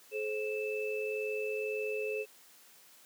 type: tone cluster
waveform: sine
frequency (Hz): 427.1 / 529 / 2632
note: G#4 / C5 / E7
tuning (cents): +48 / +19 / -3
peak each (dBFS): -34 / -40 / -39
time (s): 0.11-2.26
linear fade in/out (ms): 50
effects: white hiss -59 dBFS RMS until 3.05 s + high-pass 200 Hz 12 dB/octave